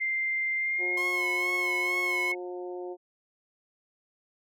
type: tone with pitch glide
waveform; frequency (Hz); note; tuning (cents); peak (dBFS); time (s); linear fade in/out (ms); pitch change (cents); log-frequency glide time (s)
sine; 2093 to 2189; C7 to C#7; 0 to -22; -26; 0-2.35; 20; +78; 0.57-1.26
type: harmonic tone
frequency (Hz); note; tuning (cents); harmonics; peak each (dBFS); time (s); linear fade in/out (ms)
179.2; F3; +45; 2 / 3 / 4 / 5; -35 / -43 / -44 / -51; 0.78-2.97; 50
type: tone with vibrato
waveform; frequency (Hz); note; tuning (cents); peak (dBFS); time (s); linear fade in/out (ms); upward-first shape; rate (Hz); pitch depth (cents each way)
sawtooth; 1046.5; C6; 0; -32; 0.97-2.32; 5; sine; 2.2; 68
effects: none